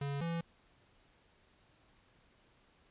square tone pair in turn, 141 / 167.68 Hz, C#3 / E3, +30 / +30 cents, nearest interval minor third, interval 300 cents, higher second, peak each -36 / -35 dBFS, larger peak second, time 0.01-0.21 / 0.21-0.41 s, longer neither, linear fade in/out 5 ms, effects pink hiss -68 dBFS RMS until 2.9 s + resampled to 8000 Hz

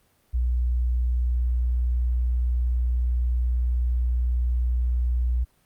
sine tone, 60.8 Hz, B1, 26 cents flat, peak -20 dBFS, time 0.33-5.45 s, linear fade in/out 20 ms, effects pink hiss -64 dBFS RMS until 5.65 s + Opus 32 kbps

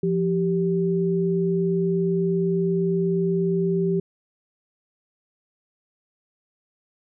sine tone pair together, 172.8 / 389.9 Hz, F3 / G4, -18 / -9 cents, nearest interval octave + major second, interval 1409 cents, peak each -22 / -22 dBFS, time 0.03-4 s, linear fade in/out 5 ms, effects none

